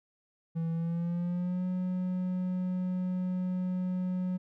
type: tone with pitch glide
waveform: triangle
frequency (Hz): 164.81 to 182.87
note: E3 to F#3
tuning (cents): 0 to -20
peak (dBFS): -27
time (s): 0.55-4.38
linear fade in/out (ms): 20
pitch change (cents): +180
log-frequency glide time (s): 0.72-1.65
effects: none